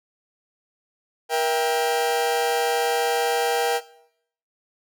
40% pulse chord, E diminished, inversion second, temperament just, 474.7 / 659.3 / 791.1 Hz, Bb4 / E5 / G5, +31 / 0 / +16 cents, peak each -23 / -28 / -22 dBFS, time 1.29-3.81 s, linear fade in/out 50 ms, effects noise-tail reverb RT60 0.7 s tail -19 dB re dry

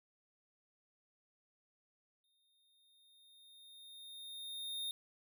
square tone with exponential growth, 3680 Hz, A#7, 23 cents flat, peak -38 dBFS, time 2.24-4.91 s, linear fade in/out 1 ms, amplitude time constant 580 ms, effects none

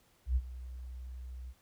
sine tone with ADSR envelope, 62.8 Hz, B1, 30 cents sharp, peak -24 dBFS, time 0.26-1.54 s, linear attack 100 ms, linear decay 47 ms, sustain -17 dB, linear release 45 ms, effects pink hiss -68 dBFS RMS until 1.61 s

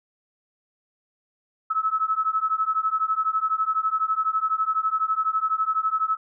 sine beating tone pair, 1292 / 1304 Hz, E6 / E6, -35 / -19 cents, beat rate 12 Hz, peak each -24 dBFS, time 1.7-6.17 s, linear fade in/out 10 ms, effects none

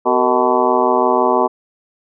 harmonic tone with a mistuned harmonic, 125.6 Hz, B2, 30 cents sharp, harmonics 2 / 3 / 4 / 5 / 6 / 7 / 8 / 9, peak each -22 / -18 / -20 / -19 / -21 / -19 / -19 / -22 dBFS, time 0.05-1.48 s, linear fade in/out 20 ms, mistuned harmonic 4, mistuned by -140 cents, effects none

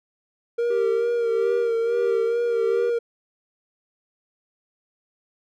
triangle tone with vibrato, 466.2 Hz, A#4, in tune, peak -18 dBFS, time 0.58-2.99 s, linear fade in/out 10 ms, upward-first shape sine, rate 2.3 Hz, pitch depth 35 cents each way
triangle tone with tremolo, 392 Hz, G4, in tune, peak -21 dBFS, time 0.7-2.9 s, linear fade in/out 5 ms, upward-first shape sine, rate 1.6 Hz, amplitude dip 85%
effects none

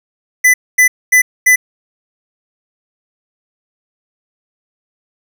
square tone bursts, 2001 Hz, B6, 22 cents sharp, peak -6 dBFS, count 4, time 0.44-1.56 s, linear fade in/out 10 ms, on 100 ms, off 240 ms, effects none

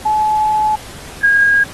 sine tone pair in turn, 857 / 1631.9 Hz, A5 / G#6, -46 / -31 cents, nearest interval major seventh, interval 1115 cents, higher second, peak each -11 / -8 dBFS, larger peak second, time 0.05-0.76 / 1.23-1.64 s, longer first, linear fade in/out 10 ms, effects pink hiss -34 dBFS RMS until 1.73 s + AAC 32 kbps

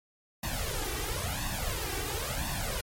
pink noise with flanger, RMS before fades -33 dBFS, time 0.43-2.81 s, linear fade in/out 5 ms, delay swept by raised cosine 1.1 to 2.6 ms, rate 0.97 Hz, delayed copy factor +0.85, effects MP3 64 kbps

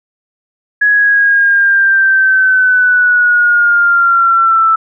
sine linear sweep, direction down, 1679 to 1318.5 Hz, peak -6 dBFS, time 0.81-4.76 s, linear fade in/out 10 ms, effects none

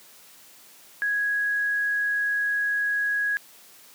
sine tone, 1661.2 Hz, G#6, in tune, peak -22 dBFS, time 1.02-3.37 s, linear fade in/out 0 ms, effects white hiss -51 dBFS RMS until 3.94 s + high-pass 150 Hz 12 dB/octave

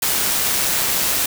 white noise with amplitude modulation, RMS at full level -18 dBFS, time 0.02-1.26 s, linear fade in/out 5 ms, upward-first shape sine, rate 133 Hz, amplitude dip 25%, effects none

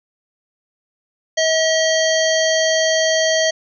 harmonic tone with a mistuned harmonic, 640 Hz, D#5, 49 cents sharp, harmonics 1 / 3 / 5 / 7 / 9 / 10, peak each -16 / -21 / -23 / -24 / -26 / -26 dBFS, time 1.37-3.51 s, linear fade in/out 10 ms, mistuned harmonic 9, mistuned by +18 cents, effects none

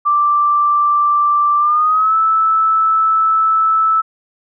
sine tone with pitch glide, 1175 to 1311.3 Hz, D6 to E6, +1 to -9 cents, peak -10 dBFS, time 0.05-4.02 s, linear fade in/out 20 ms, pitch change +190 cents, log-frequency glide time 1.58-2.15 s, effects none

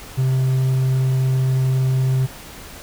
triangle tone, 130.81 Hz, C3, in tune, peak -13 dBFS, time 0.17-2.27 s, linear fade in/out 20 ms, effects pink hiss -38 dBFS RMS until 2.82 s

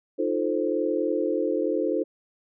sine chord, F dominant seventh, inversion third, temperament equal with one note detuned, 308.4 / 349.2 / 440 / 523.3 Hz, Eb4 / F4 / A4 / C5, -15 / 0 / 0 / 0 cents, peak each -28 dBFS, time 0.18-2.04 s, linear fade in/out 20 ms, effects none

